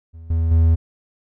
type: tone with level steps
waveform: triangle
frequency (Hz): 81.8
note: E2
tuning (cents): -13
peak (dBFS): -33 / -14 / -9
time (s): 0.13-0.76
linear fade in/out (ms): 20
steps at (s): 0.3 / 0.51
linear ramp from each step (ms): 5
effects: none

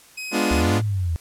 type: tone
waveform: sawtooth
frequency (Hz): 2529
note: D#7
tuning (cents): +28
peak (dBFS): -26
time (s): 0.17-0.62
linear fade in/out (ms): 10
type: chord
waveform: sawtooth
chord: G# diminished seventh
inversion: none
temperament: equal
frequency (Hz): 207.7 / 246.9 / 293.7 / 349.2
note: G#3 / B3 / D4 / F4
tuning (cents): 0 / 0 / 0 / 0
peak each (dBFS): -21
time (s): 0.31-0.82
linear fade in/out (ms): 50
type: linear two-way sweep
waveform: sine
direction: up then down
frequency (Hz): 65.41 to 110 to 79.1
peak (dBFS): -20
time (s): 0.51-1.16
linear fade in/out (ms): 0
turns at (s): 0.81
effects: white hiss -50 dBFS RMS until 1.2 s + low-pass 12000 Hz 12 dB/octave

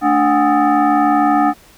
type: tone with frequency modulation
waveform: sine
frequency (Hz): 220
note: A3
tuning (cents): 0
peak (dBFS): -10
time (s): 0.01-1.54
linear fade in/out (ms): 50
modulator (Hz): 513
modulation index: 2
effects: pink hiss -46 dBFS RMS until 1.77 s

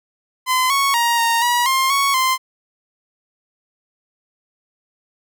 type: tone with pitch steps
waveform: sawtooth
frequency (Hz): 1024 / 1107 / 940 / 927 / 965 / 1059 / 1111 / 1041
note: C6 / C#6 / A#5 / A#5 / B5 / C6 / C#6 / C6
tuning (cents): -38 / -3 / +14 / -10 / -40 / +21 / +4 / -9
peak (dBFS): -11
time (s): 0.46-2.38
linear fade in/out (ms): 50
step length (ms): 240
effects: none

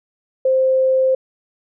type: tone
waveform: sine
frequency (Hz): 523.3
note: C5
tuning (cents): 0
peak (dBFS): -12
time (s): 0.45-1.15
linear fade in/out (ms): 5
effects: none

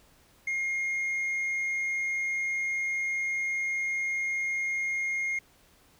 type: tone with tanh clipping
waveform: triangle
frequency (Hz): 2135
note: C7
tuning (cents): +34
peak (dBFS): -28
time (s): 0.47-5.39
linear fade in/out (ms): 5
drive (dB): 7
effects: pink hiss -61 dBFS RMS until 5.99 s

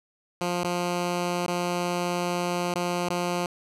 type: tone with dropouts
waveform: 10% pulse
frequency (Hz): 176.2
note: F3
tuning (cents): +16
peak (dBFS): -17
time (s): 0.41-3.46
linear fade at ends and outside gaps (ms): 2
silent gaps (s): 0.634-0.644 / 1.464-1.48 / 2.74-2.756 / 3.088-3.102
effects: low-pass 11000 Hz 12 dB/octave

